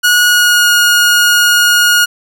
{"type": "tone with pitch glide", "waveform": "sawtooth", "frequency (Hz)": [1453, 1436.3], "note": ["F#6", "F6"], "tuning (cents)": [-32, 48], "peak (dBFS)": -3, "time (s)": [0.03, 2.06], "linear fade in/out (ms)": 20, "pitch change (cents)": -20, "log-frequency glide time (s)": [0.26, 0.7], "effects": []}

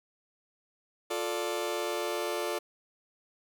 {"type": "chord", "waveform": "sawtooth", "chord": "D minor", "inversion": "first", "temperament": "just", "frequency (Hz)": [352.4, 440.5, 587.3], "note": ["F4", "A4", "D5"], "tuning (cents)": [16, 2, 0], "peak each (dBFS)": -31, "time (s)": [1.1, 2.59], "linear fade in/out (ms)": 10, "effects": []}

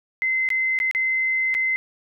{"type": "tone with dropouts", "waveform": "sine", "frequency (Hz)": 2061, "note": "C7", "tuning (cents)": -27, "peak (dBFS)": -19, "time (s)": [0.22, 1.76], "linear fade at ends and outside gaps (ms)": 0, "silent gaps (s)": [[0.489, 0.503], [0.789, 0.801], [0.912, 0.949], [1.542, 1.549]], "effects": []}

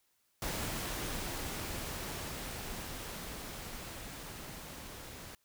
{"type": "noise with level ramp", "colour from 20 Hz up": "pink", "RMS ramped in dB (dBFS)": [-37, -48], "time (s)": [0.42, 5.35], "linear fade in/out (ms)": 2, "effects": ["white hiss -75 dBFS RMS until 5.44 s"]}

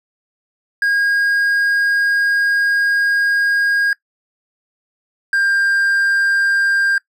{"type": "tone pair in turn", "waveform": "triangle", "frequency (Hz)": [1630, 1595.5], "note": ["G#6", "G6"], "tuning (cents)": [-33, 30], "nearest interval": "unison", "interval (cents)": 37, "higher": "first", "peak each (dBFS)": -11, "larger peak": "neither", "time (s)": [[0.82, 3.93], [5.33, 6.98]], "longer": "first", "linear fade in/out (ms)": 2, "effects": ["noise-tail reverb RT60 0.1 s tail -21 dB re dry"]}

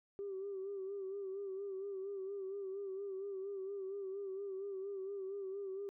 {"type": "tone with vibrato", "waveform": "sine", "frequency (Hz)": 391, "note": "G4", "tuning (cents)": -4, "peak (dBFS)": -39, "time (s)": [0.19, 5.89], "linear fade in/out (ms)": 0, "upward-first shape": "sine", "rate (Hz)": 4.3, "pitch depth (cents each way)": 58, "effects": ["tanh soft clip ceiling -35 dBFS"]}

